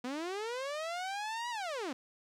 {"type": "linear two-way sweep", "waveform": "sawtooth", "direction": "up then down", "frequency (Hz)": [238.5, 979, 238.5], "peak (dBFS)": -32, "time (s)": [0.04, 1.93], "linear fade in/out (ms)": 5, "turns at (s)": 1.5, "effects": ["low-pass 7000 Hz 12 dB/octave", "12-bit"]}